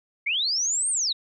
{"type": "linear two-way sweep", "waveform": "sine", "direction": "up then down", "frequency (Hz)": [2093, 8890, 3632], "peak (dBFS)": -22, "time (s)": [0.26, 1.13], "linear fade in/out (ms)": 10, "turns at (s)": 0.9, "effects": []}